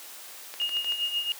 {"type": "click train", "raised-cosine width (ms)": 0.2, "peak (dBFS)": -21, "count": 6, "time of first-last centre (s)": [0.54, 0.922], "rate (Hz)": 13.1}
{"type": "tone with tremolo", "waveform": "sine", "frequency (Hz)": 2851, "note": "F7", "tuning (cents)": 35, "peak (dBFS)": -23, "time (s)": [0.6, 1.32], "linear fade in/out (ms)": 0, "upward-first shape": "triangle", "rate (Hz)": 7.4, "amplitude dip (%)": 75}
{"effects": ["white hiss -44 dBFS RMS until 1.39 s", "high-pass 400 Hz 12 dB/octave"]}